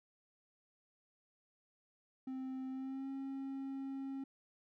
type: tone with pitch glide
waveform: triangle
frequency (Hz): 261.6 to 270.5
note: C4 to C#4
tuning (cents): 0 to -42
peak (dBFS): -38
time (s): 2.27-4.24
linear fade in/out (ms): 5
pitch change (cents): +58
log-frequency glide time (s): 2.7-3.09
effects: none